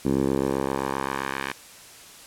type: tone with band-pass filter sweep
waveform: 10% pulse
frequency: 67.6 Hz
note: C#2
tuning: 43 cents flat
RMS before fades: -26 dBFS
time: 0.05-1.52 s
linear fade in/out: 5 ms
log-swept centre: 280 to 2000 Hz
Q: 1.2
effects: white hiss -46 dBFS RMS until 2.26 s + low-pass 11000 Hz 12 dB/octave